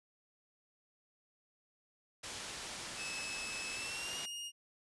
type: low-pass noise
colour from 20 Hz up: white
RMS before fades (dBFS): -45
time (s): 2.23-4.26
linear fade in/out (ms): 10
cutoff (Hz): 6900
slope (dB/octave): 12
type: tone with pitch glide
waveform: sawtooth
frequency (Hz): 2600 to 2852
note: E7 to F7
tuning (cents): -24 to +36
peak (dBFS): -38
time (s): 2.96-4.52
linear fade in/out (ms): 50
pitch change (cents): +160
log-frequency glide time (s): 3.73-4.18
effects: resampled to 24000 Hz